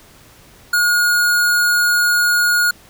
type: tone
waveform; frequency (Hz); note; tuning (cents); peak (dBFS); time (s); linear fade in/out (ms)
square; 1438; F#6; -50; -13; 0.73-2.71; 5
effects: pink hiss -46 dBFS RMS until 2.89 s